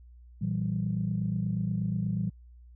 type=chord; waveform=sine; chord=E diminished; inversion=second; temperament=equal with one note detuned; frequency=116.54 / 164.81 / 193.19 Hz; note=Bb2 / E3 / G3; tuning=0 / 0 / -25 cents; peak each=-31 dBFS; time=0.41-2.3 s; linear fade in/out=10 ms; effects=tanh soft clip ceiling -18 dBFS + added 60 Hz sine -49 dBFS peak until 2.75 s